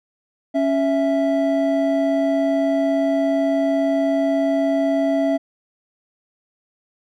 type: tone pair together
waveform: triangle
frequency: 277.2 / 659.3 Hz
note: C#4 / E5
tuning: 0 / 0 cents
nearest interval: octave + minor third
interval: 1500 cents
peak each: -17 dBFS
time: 0.54-5.38 s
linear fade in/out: 20 ms
effects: none